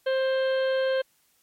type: harmonic tone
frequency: 527 Hz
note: C5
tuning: 12 cents sharp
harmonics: 1 / 2 / 3 / 4 / 5 / 6 / 7 / 8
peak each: -22 / -40 / -33 / -46 / -45 / -39 / -51 / -45 dBFS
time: 0.06-1.02 s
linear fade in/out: 10 ms
effects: white hiss -66 dBFS RMS until 1.42 s + MP3 64 kbps